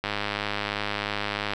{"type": "click train", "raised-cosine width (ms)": 0.3, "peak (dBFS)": -11, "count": 155, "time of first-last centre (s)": [0.04, 1.535], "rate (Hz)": 103, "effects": []}